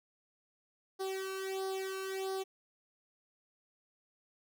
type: tone with flanger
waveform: sawtooth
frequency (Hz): 382.9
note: G4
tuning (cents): -41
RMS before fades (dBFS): -38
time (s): 0.99-2.44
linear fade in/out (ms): 20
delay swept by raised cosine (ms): 0.2 to 0.74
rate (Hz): 1.5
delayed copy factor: +0.9
effects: none